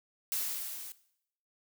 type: noise with level ramp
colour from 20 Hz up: blue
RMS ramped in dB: -32 to -45 dBFS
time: 0.32-0.92 s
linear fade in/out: 0 ms
effects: noise-tail reverb RT60 0.7 s tail -17 dB re dry